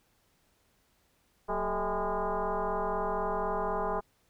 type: tone with frequency modulation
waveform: sine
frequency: 185 Hz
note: F#3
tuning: in tune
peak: -28 dBFS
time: 1.48-4.01 s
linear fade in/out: 20 ms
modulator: 207 Hz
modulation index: 4.9
effects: pink hiss -70 dBFS RMS until 4.29 s